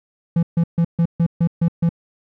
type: tone bursts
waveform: triangle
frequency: 168.3 Hz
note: E3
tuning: 36 cents sharp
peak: -11 dBFS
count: 8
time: 0.36-1.892 s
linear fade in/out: 5 ms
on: 69 ms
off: 140 ms
effects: none